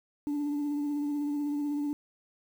sine tone with vibrato, 291.2 Hz, D4, 15 cents flat, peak -26 dBFS, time 0.27-1.93 s, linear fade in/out 0 ms, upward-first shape triangle, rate 16 Hz, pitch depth 32 cents each way, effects tanh soft clip ceiling -27 dBFS + 9-bit

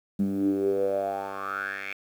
10% pulse tone with band-pass filter sweep, 98 Hz, G2, in tune, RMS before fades -28 dBFS, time 0.19-1.93 s, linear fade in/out 5 ms, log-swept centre 200 to 2300 Hz, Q 7.7, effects 9-bit

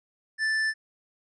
sine tone with hard clipping, 1760 Hz, A6, in tune, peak -25 dBFS, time 0.38-0.74 s, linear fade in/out 50 ms, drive 8 dB, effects resampled to 22050 Hz

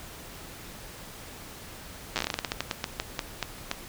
slowing click train, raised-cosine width 0.2 ms, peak -10 dBFS, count 20, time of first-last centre 2.16-3.714 s, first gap 8 ms, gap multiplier 1.22, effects pink hiss -44 dBFS RMS until 3.88 s

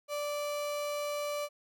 35% pulse tone, 585 Hz, D5, 7 cents flat, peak -31 dBFS, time 0.08-1.49 s, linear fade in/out 50 ms, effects none

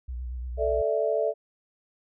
sine tone with vibrato, 61.74 Hz, B1, in tune, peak -31 dBFS, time 0.08-0.82 s, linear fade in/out 10 ms, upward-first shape sine, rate 8.6 Hz, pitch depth 60 cents each way
sine chord, A suspended fourth, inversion none, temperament just, 440 / 586.7 / 660 Hz, A4 / D5 / E5, 0 / -2 / +2 cents, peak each -27 dBFS, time 0.57-1.34 s, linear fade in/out 50 ms
effects none

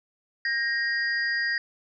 sine tone cluster, 1610 / 1876 / 4836 Hz, G6 / A#6 / D8, +46 / +11 / +50 cents, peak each -31 / -25 / -33 dBFS, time 0.45-1.58 s, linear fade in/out 2 ms, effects none

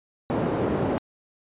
white band-pass noise, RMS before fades -25 dBFS, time 0.3-0.98 s, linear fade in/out 0 ms, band 120 to 450 Hz, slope 12 dB/octave, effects resampled to 8000 Hz

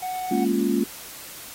triangle tone, 740 Hz, F#5, in tune, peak -25 dBFS, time 0.02-0.45 s, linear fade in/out 10 ms
sine chord, Bb minor seventh, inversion third, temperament equal, 207.7 / 233.1 / 277.2 / 349.2 Hz, Ab3 / Bb3 / Db4 / F4, 0 / 0 / 0 / 0 cents, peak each -25 dBFS, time 0.31-0.84 s, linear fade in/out 5 ms
effects white hiss -40 dBFS RMS until 1.54 s + AAC 48 kbps

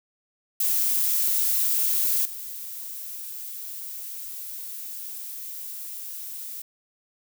violet noise with level steps, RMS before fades -23 / -36 dBFS, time 0.6-6.62 s, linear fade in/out 5 ms, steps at 2.25 s, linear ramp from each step 5 ms, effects none

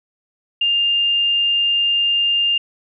sine tone, 2805 Hz, F7, 7 cents sharp, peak -14 dBFS, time 0.61-2.58 s, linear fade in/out 5 ms, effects none

